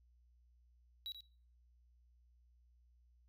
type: tone with echo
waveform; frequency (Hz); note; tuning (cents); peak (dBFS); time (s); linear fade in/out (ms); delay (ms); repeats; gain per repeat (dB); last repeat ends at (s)
triangle; 3888; B7; -28; -40; 1.06-1.12; 0; 86; 1; -8; 1.206
effects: noise-tail reverb RT60 0.5 s tail -21 dB re dry + added 60 Hz sine -66 dBFS peak until 3.28 s